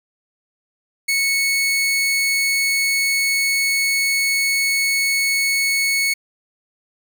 sawtooth tone, 2207 Hz, C#7, 8 cents flat, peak -13 dBFS, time 1.08-6.14 s, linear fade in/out 10 ms, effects 8-bit

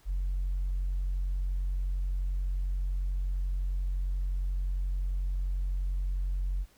sine tone, 45.7 Hz, F#1, 21 cents flat, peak -26 dBFS, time 0.05-6.66 s, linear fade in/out 50 ms, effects tanh soft clip ceiling -25 dBFS + pink hiss -63 dBFS RMS until 6.77 s

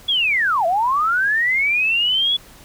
sine linear two-way sweep, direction down then up, 3425 to 648 to 3425 Hz, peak -15 dBFS, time 0.08-2.37 s, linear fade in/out 10 ms, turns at 0.66 s, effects pink hiss -45 dBFS RMS until 2.64 s

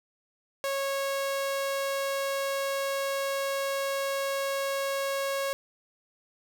sawtooth tone, 550 Hz, C#5, 14 cents flat, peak -24 dBFS, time 0.64-5.53 s, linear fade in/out 0 ms, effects none

